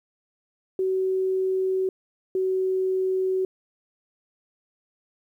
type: tone pair in turn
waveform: sine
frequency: 377.3 / 376 Hz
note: F#4 / F#4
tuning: +34 / +28 cents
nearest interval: unison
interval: 6 cents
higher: first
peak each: -21 dBFS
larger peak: neither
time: 0.79-1.89 / 2.35-3.45 s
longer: neither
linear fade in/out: 2 ms
effects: 10-bit